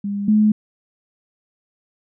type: tone pair in turn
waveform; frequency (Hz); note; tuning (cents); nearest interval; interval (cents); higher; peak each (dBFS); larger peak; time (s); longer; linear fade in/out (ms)
sine; 201.8 / 213; G#3 / G#3; -49 / +44; minor second; 93; second; -21 / -11; second; 0.04-0.28 / 0.28-0.52; neither; 5
effects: none